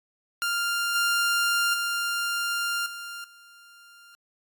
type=tone with level steps; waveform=sawtooth; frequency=1396.9 Hz; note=F6; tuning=in tune; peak=-21 / -18 / -22 / -32 / -46 dBFS; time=0.42-4.15 s; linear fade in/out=0 ms; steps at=0.95 / 1.74 / 2.86 / 3.24 s; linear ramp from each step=2 ms; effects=AAC 64 kbps